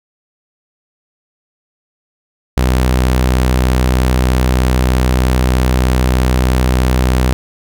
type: tone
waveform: sawtooth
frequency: 63.2 Hz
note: B1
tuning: 41 cents sharp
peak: -6 dBFS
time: 2.57-7.33 s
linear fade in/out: 0 ms
effects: none